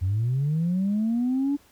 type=linear sweep; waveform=sine; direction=up; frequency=87.31 to 288.8 Hz; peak=-20 dBFS; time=0.01-1.57 s; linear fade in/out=20 ms; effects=tanh soft clip ceiling -18 dBFS + pink hiss -58 dBFS RMS until 1.71 s